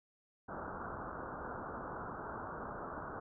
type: low-pass noise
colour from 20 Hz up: white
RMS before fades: -44 dBFS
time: 0.48-3.2 s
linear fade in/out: 10 ms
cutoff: 1500 Hz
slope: 96 dB/octave
effects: none